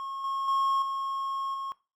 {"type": "tone with level steps", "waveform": "triangle", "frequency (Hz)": 1086, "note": "C#6", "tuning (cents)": -36, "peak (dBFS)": [-32, -27, -22, -28, -31], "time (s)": [0, 1.72], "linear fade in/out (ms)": 0, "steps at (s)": [0.24, 0.48, 0.82, 1.54], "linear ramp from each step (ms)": 2, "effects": ["noise-tail reverb RT60 0.3 s tail -19 dB re dry"]}